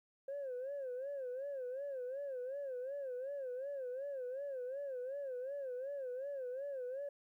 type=tone with vibrato; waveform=sine; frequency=531 Hz; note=C5; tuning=25 cents sharp; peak=-38 dBFS; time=0.28-7.09 s; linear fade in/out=5 ms; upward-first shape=sine; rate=2.7 Hz; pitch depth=130 cents each way; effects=tanh soft clip ceiling -37 dBFS + 13-bit